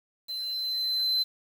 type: tone with level ramp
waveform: triangle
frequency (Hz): 4066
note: B7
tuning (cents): +50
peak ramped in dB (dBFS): -31 to -21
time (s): 0.28-1.24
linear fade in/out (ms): 20
effects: 8-bit